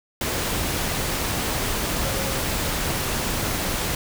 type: tone in noise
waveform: sine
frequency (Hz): 540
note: C#5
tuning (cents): -45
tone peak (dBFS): -33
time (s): 2.05-2.4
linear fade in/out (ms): 2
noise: pink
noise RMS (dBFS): -25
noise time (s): 0.21-3.95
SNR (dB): -11
effects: none